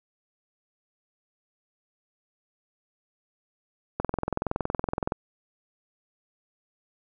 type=click train; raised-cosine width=1 ms; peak=-12 dBFS; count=25; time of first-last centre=4-5.121 s; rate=21.4 Hz; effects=none

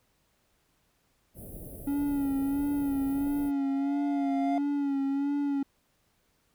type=band-stop noise; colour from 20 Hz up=pink; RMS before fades=-43 dBFS; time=1.34-3.52 s; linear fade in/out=50 ms; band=630 to 10000 Hz; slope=48 dB/octave
type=tone with vibrato; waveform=triangle; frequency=280 Hz; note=C#4; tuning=18 cents sharp; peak=-24 dBFS; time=1.87-5.63 s; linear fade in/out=5 ms; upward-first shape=sine; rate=1.5 Hz; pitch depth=42 cents each way
type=tone with exponential growth; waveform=triangle; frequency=698.5 Hz; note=F5; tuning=in tune; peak=-26 dBFS; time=2.46-4.58 s; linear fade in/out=1 ms; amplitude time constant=460 ms
effects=pink hiss -71 dBFS RMS until 6.54 s

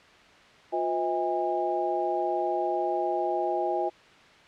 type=tone cluster; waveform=sine; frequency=355.6 / 506 / 641 / 814 Hz; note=F4 / B4 / E5 / G#5; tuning=+31 / +42 / -49 / -35 cents; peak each=-30 / -35 / -30 / -29 dBFS; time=0.72-3.9 s; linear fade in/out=20 ms; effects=white hiss -53 dBFS RMS until 4.47 s + low-pass 3000 Hz 12 dB/octave

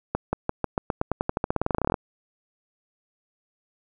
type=accelerating click train; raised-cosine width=1 ms; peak=-9 dBFS; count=25; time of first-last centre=0.15-1.942 s; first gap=180 ms; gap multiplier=0.91; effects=none

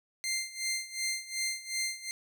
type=tone with tremolo; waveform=15% pulse; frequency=2093 Hz; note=C7; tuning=in tune; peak=-23 dBFS; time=0.24-2.11 s; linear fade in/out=0 ms; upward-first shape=sine; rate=2.7 Hz; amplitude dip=85%; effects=none

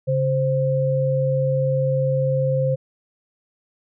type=tone pair together; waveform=sine; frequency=138.46 / 523.3 Hz; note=C#3 / C5; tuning=-2 / 0 cents; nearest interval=octave + major seventh; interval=2302 cents; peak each=-20 dBFS; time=0.07-2.76 s; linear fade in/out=20 ms; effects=none

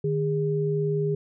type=tone pair together; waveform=sine; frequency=152.9 / 408.2 Hz; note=D#3 / G#4; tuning=-30 / -30 cents; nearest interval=octave + perfect fourth; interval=1700 cents; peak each=-25 dBFS; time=0.04-1.15 s; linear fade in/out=5 ms; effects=none

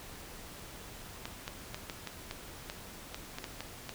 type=clicks; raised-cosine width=0.2 ms; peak=-21 dBFS; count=12; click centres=1.255 / 1.479 / 1.745 / 1.898 / 2.073 / 2.311 / 2.699 / 3.145 / 3.385 / 3.442 / 3.606 / 3.893 s; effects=pink hiss -48 dBFS RMS until 3.94 s

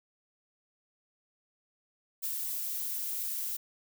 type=noise with ADSR envelope; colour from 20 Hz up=violet; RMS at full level=-33 dBFS; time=2.22-3.57 s; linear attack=23 ms; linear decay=47 ms; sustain=-2 dB; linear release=8 ms; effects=none

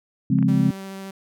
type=chord; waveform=sine; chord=Db major seventh; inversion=none; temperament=equal; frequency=138.59 / 174.61 / 207.7 / 261.6 Hz; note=Db3 / F3 / Ab3 / C4; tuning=0 / 0 / 0 / 0 cents; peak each=-21 dBFS; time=0.3-0.71 s; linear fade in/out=5 ms
type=clicks; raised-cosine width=0.5 ms; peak=-27 / -23 dBFS; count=2; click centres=0.387 / 0.427 s
type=tone with vibrato; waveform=sawtooth; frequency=193.4 Hz; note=G3; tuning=23 cents flat; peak=-29 dBFS; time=0.48-1.11 s; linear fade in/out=5 ms; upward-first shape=triangle; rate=14 Hz; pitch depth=10 cents each way
effects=none

